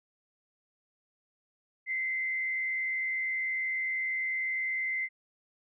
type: tone with frequency modulation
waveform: sine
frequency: 2067 Hz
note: C7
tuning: 22 cents flat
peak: -29 dBFS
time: 1.86-5.09 s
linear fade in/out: 50 ms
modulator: 79.5 Hz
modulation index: 0.56
effects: none